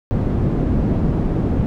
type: low-pass noise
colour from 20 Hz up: white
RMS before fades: -18 dBFS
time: 0.11-1.66 s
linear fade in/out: 0 ms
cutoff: 210 Hz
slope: 12 dB/octave
effects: none